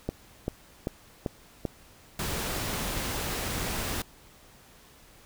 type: click train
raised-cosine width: 2 ms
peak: -15 dBFS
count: 5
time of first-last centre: 0.09-1.653 s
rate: 2.56 Hz
type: noise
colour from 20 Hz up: pink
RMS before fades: -32 dBFS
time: 2.19-4.02 s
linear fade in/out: 2 ms
effects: pink hiss -55 dBFS RMS until 5.25 s